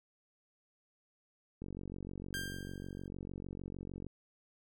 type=click train; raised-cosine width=3 ms; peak=-31 dBFS; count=115; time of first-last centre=1.62-4.066 s; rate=46.6 Hz
type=tone with exponential decay; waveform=sawtooth; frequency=1590 Hz; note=G6; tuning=24 cents sharp; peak=-32 dBFS; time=2.34-3.08 s; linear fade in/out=0 ms; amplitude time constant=160 ms
effects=none